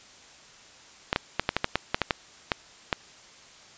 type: clicks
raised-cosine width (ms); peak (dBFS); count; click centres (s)
0.3; -6; 12; 1.129 / 1.161 / 1.396 / 1.491 / 1.566 / 1.644 / 1.756 / 1.945 / 2.017 / 2.108 / 2.518 / 2.928
effects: white hiss -51 dBFS RMS until 3.77 s + resampled to 16000 Hz